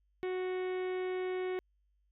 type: harmonic tone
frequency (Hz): 368.9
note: F#4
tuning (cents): -5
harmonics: 1 / 2 / 3 / 4 / 5 / 6 / 7 / 8 / 9 / 10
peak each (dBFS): -33 / -46 / -51 / -53 / -51 / -49 / -60 / -59 / -62 / -63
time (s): 0.23-1.59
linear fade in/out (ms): 0
effects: added 50 Hz sine -70 dBFS peak until 2.11 s